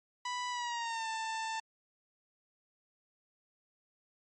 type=tone with pitch glide; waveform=sawtooth; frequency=987.8 to 890.3 Hz; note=B5 to A5; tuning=0 to +20 cents; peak=-31 dBFS; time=0.25-1.6 s; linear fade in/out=5 ms; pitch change=-180 cents; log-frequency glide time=0.5-1.08 s; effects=MP3 32 kbps